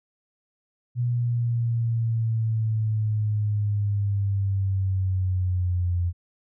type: linear sweep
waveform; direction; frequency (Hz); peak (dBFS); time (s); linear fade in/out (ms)
sine; down; 121.9 to 87; -21; 0.95-6.13; 50
effects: none